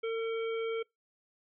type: harmonic tone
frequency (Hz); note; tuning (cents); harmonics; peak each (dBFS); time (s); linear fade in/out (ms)
452.8; A4; +50; 1 / 3 / 5 / 7; -31 / -44 / -44 / -48; 0.03-0.83; 10
effects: noise-tail reverb RT60 0.2 s tail -26 dB re dry